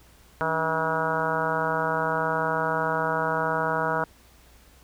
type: harmonic tone with a mistuned harmonic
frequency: 160.8 Hz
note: E3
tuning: 43 cents flat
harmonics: 1 / 2 / 3 / 4 / 5 / 6 / 7 / 8 / 9 / 10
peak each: -34 / -37 / -31 / -30 / -34 / -29 / -35 / -32 / -30 / -41 dBFS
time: 0.41-4.04 s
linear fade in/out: 0 ms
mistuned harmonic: 2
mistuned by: -130 cents
effects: added 60 Hz sine -56 dBFS peak until 4.83 s + pink hiss -56 dBFS RMS until 4.83 s